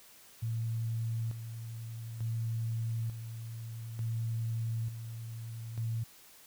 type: tone with tremolo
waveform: sine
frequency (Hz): 113.9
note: A#2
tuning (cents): -40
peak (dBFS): -31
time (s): 0.42-6.04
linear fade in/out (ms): 10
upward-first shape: square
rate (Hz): 0.56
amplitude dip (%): 60
effects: white hiss -57 dBFS RMS until 6.46 s